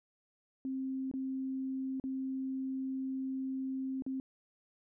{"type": "tone with dropouts", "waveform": "sine", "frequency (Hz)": 264.4, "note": "C4", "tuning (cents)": 18, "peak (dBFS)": -34, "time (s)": [0.65, 4.2], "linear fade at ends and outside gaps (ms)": 1, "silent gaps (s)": [[1.114, 1.138], [1.999, 2.039], [4.022, 4.064]], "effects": []}